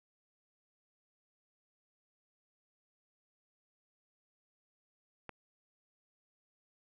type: click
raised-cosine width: 0.5 ms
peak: -28 dBFS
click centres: 5.293 s
effects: none